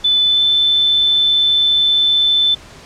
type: tone with pitch glide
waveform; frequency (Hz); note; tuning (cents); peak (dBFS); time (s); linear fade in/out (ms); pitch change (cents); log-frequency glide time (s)
sine; 3501 to 3525; A7 to A7; -9 to +2; -10; 0.04-2.55; 10; +11; 0.26-0.42
effects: pink hiss -39 dBFS RMS until 2.85 s + low-pass 7000 Hz 12 dB/octave